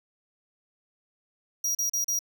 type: tone bursts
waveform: 45% pulse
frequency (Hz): 5740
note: F8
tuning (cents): +47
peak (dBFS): -25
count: 4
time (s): 1.64-2.191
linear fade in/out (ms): 5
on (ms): 110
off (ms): 37
effects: none